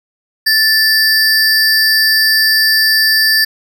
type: tone pair together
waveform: square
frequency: 1760 / 4699 Hz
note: A6 / D8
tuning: 0 / 0 cents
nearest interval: octave + perfect fourth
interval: 1700 cents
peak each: -12 dBFS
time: 0.46-3.45 s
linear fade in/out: 10 ms
effects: none